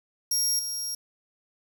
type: tone with level steps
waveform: 25% pulse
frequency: 5600 Hz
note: F8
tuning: 4 cents sharp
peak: -18 / -25 dBFS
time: 0.31-0.95 s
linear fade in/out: 5 ms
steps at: 0.59 s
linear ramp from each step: 2 ms
effects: 8-bit